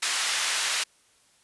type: band-pass noise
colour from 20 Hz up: pink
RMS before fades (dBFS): -27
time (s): 0.02-0.84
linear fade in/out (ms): 10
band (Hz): 1600 to 10000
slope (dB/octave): 12
effects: white hiss -62 dBFS RMS until 1.43 s + resampled to 24000 Hz